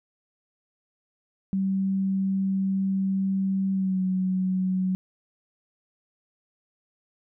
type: tone with pitch glide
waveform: sine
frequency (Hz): 192.7 to 186.35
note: G3 to F#3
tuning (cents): -29 to +13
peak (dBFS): -22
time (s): 1.53-4.95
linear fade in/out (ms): 0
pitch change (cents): -58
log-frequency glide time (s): 3.72-4.01
effects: none